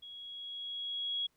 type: tone with level ramp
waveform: sine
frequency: 3322 Hz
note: G#7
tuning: in tune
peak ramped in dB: -46 to -31 dBFS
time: 0.02-1.27 s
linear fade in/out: 10 ms
effects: pink hiss -75 dBFS RMS until 1.36 s